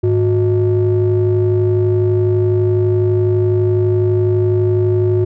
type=ring-modulated tone; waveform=triangle; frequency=130 Hz; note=C3; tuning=11 cents flat; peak=-6 dBFS; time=0.03-5.25 s; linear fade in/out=10 ms; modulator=234 Hz; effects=none